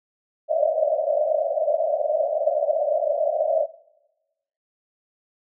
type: band-pass noise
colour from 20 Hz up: pink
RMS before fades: -22 dBFS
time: 0.48-3.67 s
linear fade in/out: 50 ms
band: 580 to 660 Hz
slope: 96 dB/octave
effects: noise-tail reverb RT60 1.0 s tail -21 dB re dry